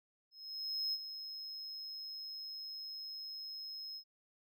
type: tone with ADSR envelope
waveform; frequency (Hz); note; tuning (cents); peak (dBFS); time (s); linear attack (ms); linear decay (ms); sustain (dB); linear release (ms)
triangle; 5150; E8; -41; -32; 0.31-4.04; 620; 45; -10; 76
effects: none